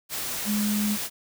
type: tone in noise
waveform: sine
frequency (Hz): 208.8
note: G#3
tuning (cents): +10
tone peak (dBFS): -23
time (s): 0.45-0.98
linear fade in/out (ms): 50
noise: white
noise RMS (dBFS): -31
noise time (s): 0.09-1.1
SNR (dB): +5
effects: none